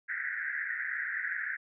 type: band-pass noise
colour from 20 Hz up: white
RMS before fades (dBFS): -35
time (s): 0.08-1.57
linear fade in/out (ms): 20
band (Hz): 1500 to 2000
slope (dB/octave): 96
effects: none